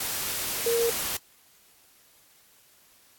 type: tone in noise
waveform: sine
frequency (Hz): 466.2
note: A#4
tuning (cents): 0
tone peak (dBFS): -22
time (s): 0.66-0.9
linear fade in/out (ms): 5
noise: white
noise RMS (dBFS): -30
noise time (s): 0-1.17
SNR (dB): +5
effects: white hiss -59 dBFS RMS until 3.18 s + AAC 64 kbps